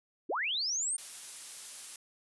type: linear sweep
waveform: sine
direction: up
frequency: 237.4 to 9000 Hz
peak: -30 dBFS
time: 0.29-0.97 s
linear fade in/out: 10 ms
type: noise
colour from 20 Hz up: blue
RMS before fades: -42 dBFS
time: 0.98-1.96 s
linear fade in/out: 2 ms
effects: resampled to 24000 Hz